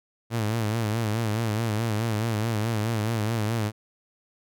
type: tone with vibrato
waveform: sawtooth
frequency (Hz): 110.7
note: A2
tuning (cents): +11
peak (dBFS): -20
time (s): 0.3-3.72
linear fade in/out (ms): 50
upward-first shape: sine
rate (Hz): 4.7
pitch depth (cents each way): 96
effects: none